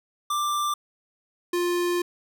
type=tone pair in turn; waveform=square; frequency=1181 / 351.1 Hz; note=D6 / F4; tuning=+9 / +9 cents; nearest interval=octave + major sixth; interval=2100 cents; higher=first; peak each=-24 / -23 dBFS; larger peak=second; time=0.3-0.74 / 1.53-2.02 s; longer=second; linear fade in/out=5 ms; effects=none